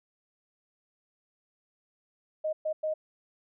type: tone bursts at uneven times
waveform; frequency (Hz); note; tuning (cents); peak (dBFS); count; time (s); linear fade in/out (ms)
sine; 622.3; D#5; 0; -27; 3; 2.44-2.53 / 2.65-2.73 / 2.83-2.94; 10
effects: none